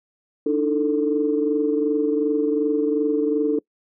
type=tone cluster; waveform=sine; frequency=295.4 / 318.1 / 443.9 Hz; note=D4 / D#4 / A4; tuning=+10 / +38 / +15 cents; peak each=-21 / -26 / -20 dBFS; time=0.46-3.59 s; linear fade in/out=5 ms; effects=noise-tail reverb RT60 0.1 s tail -25 dB re dry + tanh soft clip ceiling -8 dBFS